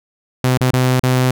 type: tone with dropouts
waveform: sawtooth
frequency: 127.7 Hz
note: C3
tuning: 42 cents flat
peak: -8 dBFS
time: 0.44-1.31 s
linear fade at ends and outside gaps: 2 ms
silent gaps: 0.575-0.609 / 0.709-0.734 / 0.997-1.034 s
effects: none